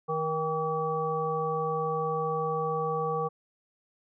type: harmonic tone with a mistuned harmonic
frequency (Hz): 157.8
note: D#3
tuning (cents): +25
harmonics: 1 / 3 / 5 / 7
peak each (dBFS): -35 / -30 / -34 / -32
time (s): 0.08-3.29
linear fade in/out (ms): 20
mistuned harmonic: 7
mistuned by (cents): +59
effects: none